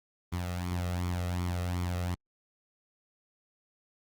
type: tone with flanger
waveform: sawtooth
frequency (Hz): 88.8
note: F2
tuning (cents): +29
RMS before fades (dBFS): -32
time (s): 0.32-2.15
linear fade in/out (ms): 10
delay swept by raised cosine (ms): 0.89 to 1.58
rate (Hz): 2.7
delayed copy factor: +0.65
effects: Opus 24 kbps